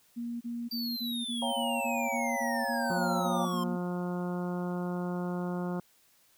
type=tone bursts; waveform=sine; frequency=236.5 Hz; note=A#3; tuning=25 cents sharp; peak=-33 dBFS; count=13; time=0.16-3.77 s; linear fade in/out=20 ms; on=250 ms; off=30 ms
type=exponential sweep; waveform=square; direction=down; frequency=4699 to 1046.5 Hz; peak=-35 dBFS; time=0.71-3.64 s; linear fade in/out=5 ms
type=chord; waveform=sine; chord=G half-diminished seventh; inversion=second; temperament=equal with one note detuned; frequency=554.4 / 698.5 / 793.1 / 932.3 Hz; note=Db5 / F5 / G5 / Bb5; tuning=0 / 0 / +20 / 0 cents; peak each=-36 dBFS; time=1.42-3.45 s; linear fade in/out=2 ms
type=harmonic tone; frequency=177.9 Hz; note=F3; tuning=32 cents sharp; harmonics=1 / 2 / 3 / 4 / 5 / 6 / 7 / 8; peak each=-32 / -38 / -42 / -44 / -46 / -48 / -49 / -50 dBFS; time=2.9-5.8 s; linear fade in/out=2 ms
effects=white hiss -65 dBFS RMS until 6.37 s